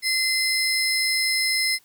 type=tone pair together; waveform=35% pulse; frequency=2066 / 5206 Hz; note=C7 / E8; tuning=-22 / -22 cents; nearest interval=octave + major third; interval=1600 cents; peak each=-21 dBFS; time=0.02-1.79 s; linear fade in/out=50 ms; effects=white hiss -59 dBFS RMS until 1.84 s